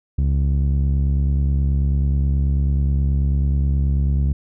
sawtooth tone with low-pass filter, 69.3 Hz, C#2, in tune, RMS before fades -18 dBFS, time 0.18-4.33 s, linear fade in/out 5 ms, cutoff 150 Hz, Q 1, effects none

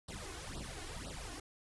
pink noise with flanger, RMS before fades -45 dBFS, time 0.08-1.4 s, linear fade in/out 5 ms, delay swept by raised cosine 0.22 to 2.82 ms, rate 2 Hz, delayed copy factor +0.95, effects resampled to 24000 Hz

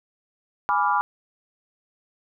sine chord, G# diminished seventh, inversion none, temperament equal, 830.6 / 987.8 / 1174.7 / 1396.9 Hz, G#5 / B5 / D6 / F6, 0 / 0 / 0 / 0 cents, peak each -24 / -23 / -24 / -27 dBFS, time 0.69-1.01 s, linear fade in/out 0 ms, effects none

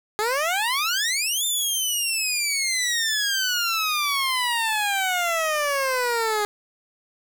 15% pulse exponential two-way sweep, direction up then down, 411.5 to 3600 to 411.5 Hz, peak -15 dBFS, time 0.19-6.45 s, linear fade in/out 0 ms, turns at 1.45 s, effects 8-bit

